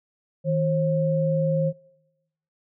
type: tone pair together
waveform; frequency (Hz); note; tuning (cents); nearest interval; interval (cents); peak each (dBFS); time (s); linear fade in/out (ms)
sine; 159.26 / 536; D#3 / C5; +41 / +42; octave + major sixth; 2101; -22 / -23; 0.44-1.73; 50
effects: noise-tail reverb RT60 1.0 s tail -24 dB re dry